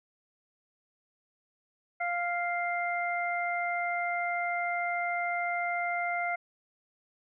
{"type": "harmonic tone", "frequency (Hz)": 698.5, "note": "F5", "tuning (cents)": 0, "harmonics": [1, 2, 3], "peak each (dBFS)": [-31, -36, -33], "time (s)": [2, 6.36], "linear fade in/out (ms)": 10, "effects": []}